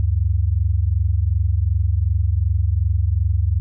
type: tone pair together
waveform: sine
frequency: 72.72 / 95.4 Hz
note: D2 / G2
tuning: -16 / -47 cents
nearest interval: perfect fourth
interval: 469 cents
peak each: -18 dBFS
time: 0-3.6 s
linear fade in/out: 0 ms
effects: none